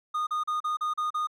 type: tone bursts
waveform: triangle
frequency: 1229 Hz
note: D#6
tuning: 22 cents flat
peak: -24 dBFS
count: 7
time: 0.14-1.272 s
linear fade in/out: 10 ms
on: 130 ms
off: 37 ms
effects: none